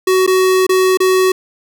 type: tone with dropouts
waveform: square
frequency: 373.9 Hz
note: F#4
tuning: 18 cents sharp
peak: -10 dBFS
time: 0.07-1.32 s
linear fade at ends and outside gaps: 5 ms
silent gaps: 0.265-0.275 / 0.667-0.692 / 0.973-1.002 s
effects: none